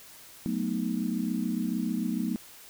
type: chord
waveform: sine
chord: B dominant seventh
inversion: second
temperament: equal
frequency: 185 / 220 / 246.9 / 311.1 Hz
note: F#3 / A3 / B3 / D#4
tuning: 0 / 0 / 0 / 0 cents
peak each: -33 / -31 / -32 / -35 dBFS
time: 0.46-2.36 s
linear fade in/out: 0 ms
effects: white hiss -50 dBFS RMS until 2.69 s